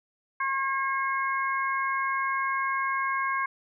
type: harmonic tone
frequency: 540 Hz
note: C#5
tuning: 45 cents flat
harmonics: 2 / 3 / 4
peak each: -27 / -31 / -33 dBFS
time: 0.4-3.46 s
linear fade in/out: 5 ms
effects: none